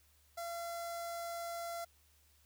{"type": "tone with notch filter", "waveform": "sawtooth", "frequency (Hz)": 682, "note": "F5", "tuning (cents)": -41, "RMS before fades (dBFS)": -42, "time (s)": [0.37, 1.85], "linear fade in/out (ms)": 10, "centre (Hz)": 2800, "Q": 1.2, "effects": ["added 73 Hz sine -69 dBFS peak until 2.45 s", "white hiss -70 dBFS RMS until 2.45 s"]}